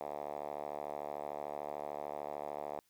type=tone with band-pass filter; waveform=5% pulse; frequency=73.42 Hz; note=D2; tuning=in tune; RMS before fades=-42 dBFS; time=0.01-2.79 s; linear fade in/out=0 ms; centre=690 Hz; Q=2.4; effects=white hiss -74 dBFS RMS until 2.89 s